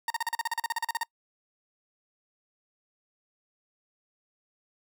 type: tone bursts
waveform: 30% pulse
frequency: 924 Hz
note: A#5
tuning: 16 cents flat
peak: -24 dBFS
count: 16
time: 0.08-1.033 s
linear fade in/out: 2 ms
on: 23 ms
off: 39 ms
effects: noise-tail reverb RT60 0.1 s tail -26 dB re dry